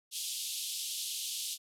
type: band-pass noise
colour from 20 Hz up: pink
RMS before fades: -38 dBFS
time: 0.11-1.58 s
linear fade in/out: 50 ms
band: 3000 to 13000 Hz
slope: 48 dB/octave
effects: none

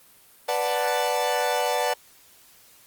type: chord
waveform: 40% pulse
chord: B minor seventh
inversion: none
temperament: equal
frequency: 493.9 / 587.3 / 740 / 880 Hz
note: B4 / D5 / F#5 / A5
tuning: 0 / 0 / 0 / 0 cents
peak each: -27 dBFS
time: 0.48-1.94 s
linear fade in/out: 10 ms
effects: white hiss -54 dBFS RMS until 2.86 s + Opus 32 kbps

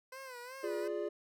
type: tone with vibrato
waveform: 15% pulse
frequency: 509 Hz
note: C5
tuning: 48 cents flat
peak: -39 dBFS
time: 0.12-0.88 s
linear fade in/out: 5 ms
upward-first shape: sine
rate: 2.7 Hz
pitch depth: 96 cents each way
type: chord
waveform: triangle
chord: D diminished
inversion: first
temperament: equal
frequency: 349.2 / 415.3 / 587.3 Hz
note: F4 / Ab4 / D5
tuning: 0 / 0 / 0 cents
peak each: -37 / -36 / -38 dBFS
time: 0.63-1.09 s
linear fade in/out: 10 ms
effects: none

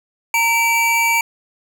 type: tone pair together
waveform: square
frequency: 920.5 / 2315 Hz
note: A#5 / D7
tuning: -22 / -25 cents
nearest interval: octave + major third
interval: 1597 cents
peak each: -19 / -16 dBFS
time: 0.34-1.21 s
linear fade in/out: 2 ms
effects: none

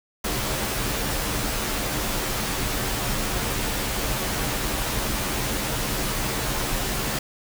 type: noise with comb filter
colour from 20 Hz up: pink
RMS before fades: -26 dBFS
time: 0.24-7.19 s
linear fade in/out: 5 ms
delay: 12 ms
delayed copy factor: -0.6
effects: none

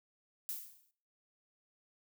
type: noise with exponential decay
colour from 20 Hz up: violet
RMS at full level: -37 dBFS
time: 0.49-0.91 s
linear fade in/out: 0 ms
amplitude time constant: 90 ms
effects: noise-tail reverb RT60 0.5 s tail -18 dB re dry

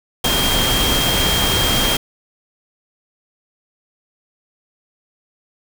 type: tone in noise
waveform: sine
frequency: 3213 Hz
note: G7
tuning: 42 cents sharp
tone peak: -19 dBFS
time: 0.24-1.97 s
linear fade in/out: 5 ms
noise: pink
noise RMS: -18 dBFS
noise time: 0.24-1.97 s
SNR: -4 dB
effects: none

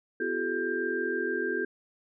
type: tone cluster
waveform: sine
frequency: 253.7 / 341.6 / 382.3 / 428.9 / 1589 Hz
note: B3 / F4 / G4 / A4 / G6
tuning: +47 / -38 / -43 / -44 / +23 cents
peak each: -38 / -34 / -33 / -34 / -32 dBFS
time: 0.2-1.65 s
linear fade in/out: 5 ms
effects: none

